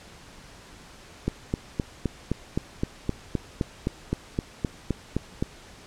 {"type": "click train", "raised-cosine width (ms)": 3, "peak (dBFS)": -11, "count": 17, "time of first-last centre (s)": [1.28, 5.425], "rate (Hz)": 3.86, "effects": ["pink hiss -48 dBFS RMS until 5.86 s", "low-pass 8000 Hz 12 dB/octave"]}